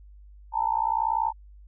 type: tone with amplitude modulation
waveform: sine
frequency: 896 Hz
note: A5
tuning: 31 cents sharp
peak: -18 dBFS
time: 0.52-1.33 s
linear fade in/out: 50 ms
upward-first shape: sine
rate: 60.4 Hz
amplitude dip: 100%
effects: added 50 Hz sine -46 dBFS peak until 1.67 s